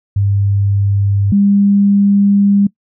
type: tone pair in turn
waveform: sine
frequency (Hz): 100 / 200.7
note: G2 / G3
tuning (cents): +35 / +41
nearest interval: octave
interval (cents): 1206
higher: second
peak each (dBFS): -10 / -7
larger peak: second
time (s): 0.16-1.32 / 1.32-2.67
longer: second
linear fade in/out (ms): 5
effects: noise-tail reverb RT60 0.1 s tail -22 dB re dry